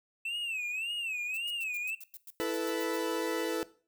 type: tone with vibrato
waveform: triangle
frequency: 2637 Hz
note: E7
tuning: in tune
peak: -31 dBFS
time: 0.25-1.95 s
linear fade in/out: 5 ms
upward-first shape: sine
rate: 1.8 Hz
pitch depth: 150 cents each way
type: noise bursts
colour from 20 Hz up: violet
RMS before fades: -46 dBFS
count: 13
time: 1.34-2.969 s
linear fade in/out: 2 ms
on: 33 ms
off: 100 ms
type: chord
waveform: 40% pulse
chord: E suspended fourth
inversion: none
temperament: equal with one note detuned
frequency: 329.6 / 438 / 493.9 Hz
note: E4 / A4 / B4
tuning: 0 / -8 / 0 cents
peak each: -34 dBFS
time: 2.4-3.63 s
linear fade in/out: 0 ms
effects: noise-tail reverb RT60 0.4 s tail -18 dB re dry